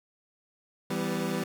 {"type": "chord", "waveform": "25% pulse", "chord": "E minor", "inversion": "none", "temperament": "equal with one note detuned", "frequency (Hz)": [164.81, 196, 251.5], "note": ["E3", "G3", "B3"], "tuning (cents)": [0, 0, 32], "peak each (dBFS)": [-30, -28, -30], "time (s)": [0.9, 1.44], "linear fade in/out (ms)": 5, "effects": []}